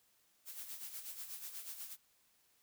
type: noise with tremolo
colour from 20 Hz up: blue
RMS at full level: -45 dBFS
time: 0.45-1.97 s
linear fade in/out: 50 ms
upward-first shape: sine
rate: 8.2 Hz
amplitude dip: 60%
effects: white hiss -73 dBFS RMS until 2.62 s

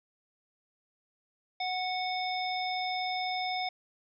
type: harmonic tone with a mistuned harmonic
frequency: 738 Hz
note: F#5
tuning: 5 cents flat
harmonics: 1 / 3 / 5 / 7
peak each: -32 / -37 / -39 / -40 dBFS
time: 1.6-3.69 s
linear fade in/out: 5 ms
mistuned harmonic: 5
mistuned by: -34 cents
effects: none

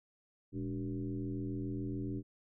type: tone with frequency modulation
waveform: sine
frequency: 204 Hz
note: G#3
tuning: 31 cents flat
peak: -35 dBFS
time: 0.52-2.23 s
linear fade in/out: 50 ms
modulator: 87.1 Hz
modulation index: 1.7
effects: none

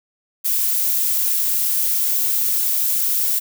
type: noise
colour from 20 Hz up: violet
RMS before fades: -19 dBFS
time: 0.44-3.4 s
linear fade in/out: 20 ms
effects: none

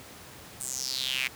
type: tone with high-pass filter sweep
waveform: sawtooth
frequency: 130.81 Hz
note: C3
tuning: in tune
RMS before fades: -32 dBFS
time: 0.6-1.28 s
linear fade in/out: 10 ms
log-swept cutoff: 8800 to 2200 Hz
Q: 5.1
effects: pink hiss -47 dBFS RMS until 1.35 s + high-pass 80 Hz 12 dB/octave

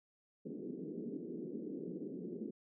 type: band-pass noise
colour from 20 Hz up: white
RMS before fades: -44 dBFS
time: 0.45-2.51 s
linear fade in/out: 10 ms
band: 170 to 420 Hz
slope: 48 dB/octave
effects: none

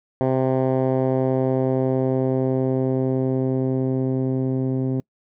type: tone with low-pass filter sweep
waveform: 10% pulse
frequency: 130.81 Hz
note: C3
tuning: in tune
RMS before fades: -21 dBFS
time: 0.21-5 s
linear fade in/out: 0 ms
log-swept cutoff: 740 to 270 Hz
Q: 1
effects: noise-tail reverb RT60 0.1 s tail -26 dB re dry

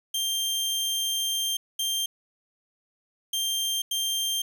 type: tone bursts at uneven times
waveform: sawtooth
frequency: 3173 Hz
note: G7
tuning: 20 cents sharp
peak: -22 dBFS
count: 4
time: 0.14-1.57 / 1.79-2.06 / 3.33-3.82 / 3.91-4.42 s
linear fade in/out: 5 ms
effects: 9-bit

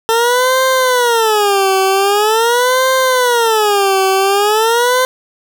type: tone with vibrato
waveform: 20% pulse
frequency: 447.1 Hz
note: A4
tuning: 28 cents sharp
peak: -5 dBFS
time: 0.09-5.05 s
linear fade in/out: 0 ms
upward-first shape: sine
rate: 0.44 Hz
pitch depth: 270 cents each way
effects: none

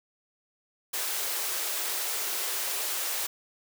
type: high-pass noise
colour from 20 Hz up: white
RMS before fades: -31 dBFS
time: 0.93-3.27 s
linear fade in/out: 10 ms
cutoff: 340 Hz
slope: 48 dB/octave
effects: none

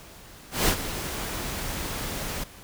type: noise with ADSR envelope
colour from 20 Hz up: pink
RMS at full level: -20 dBFS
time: 0.51-2.44 s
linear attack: 170 ms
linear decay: 73 ms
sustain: -12 dB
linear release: 8 ms
effects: pink hiss -47 dBFS RMS until 2.63 s

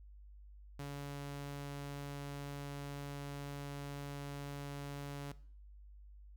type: tone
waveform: sawtooth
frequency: 142 Hz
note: C#3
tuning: 42 cents sharp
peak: -38 dBFS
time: 0.79-5.32 s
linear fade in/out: 5 ms
effects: noise-tail reverb RT60 0.5 s tail -18 dB re dry + added 50 Hz sine -53 dBFS peak until 6.36 s

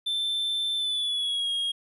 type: tone with pitch glide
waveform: triangle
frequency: 3546 to 3271 Hz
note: A7 to G#7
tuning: +13 to -27 cents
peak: -24 dBFS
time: 0.06-1.72 s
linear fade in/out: 10 ms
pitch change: -140 cents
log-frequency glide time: 0.76-1.51 s
effects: resampled to 32000 Hz + 11-bit

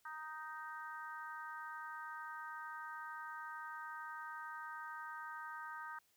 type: harmonic tone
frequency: 311.1 Hz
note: D#4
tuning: in tune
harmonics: 3 / 4 / 5 / 6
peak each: -50 / -49 / -49 / -57 dBFS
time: 0.05-5.99 s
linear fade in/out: 5 ms
effects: white hiss -75 dBFS RMS until 6.16 s

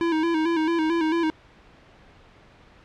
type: tone with vibrato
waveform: square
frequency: 325.5 Hz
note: E4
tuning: 22 cents flat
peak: -21 dBFS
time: 0.01-1.3 s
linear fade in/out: 0 ms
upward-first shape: square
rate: 4.5 Hz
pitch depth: 60 cents each way
effects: pink hiss -52 dBFS RMS until 2.84 s + low-pass 3000 Hz 12 dB/octave

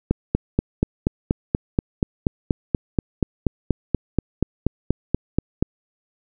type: click train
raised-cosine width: 3 ms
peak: -4 dBFS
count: 24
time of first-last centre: 0.11-5.626 s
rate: 4.17 Hz
effects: none

